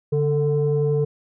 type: tone pair together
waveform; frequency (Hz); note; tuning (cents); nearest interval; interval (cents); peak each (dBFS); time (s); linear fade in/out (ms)
sine; 144.4 / 444.4; D3 / A4; -29 / +17; octave + perfect fifth; 1946; -19; 0.12-1.05; 10
effects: tanh soft clip ceiling -12 dBFS